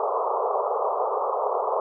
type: band-pass noise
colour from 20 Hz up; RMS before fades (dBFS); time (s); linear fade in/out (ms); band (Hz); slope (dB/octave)
pink; -25; 0-1.8; 2; 410 to 1200; 96
effects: none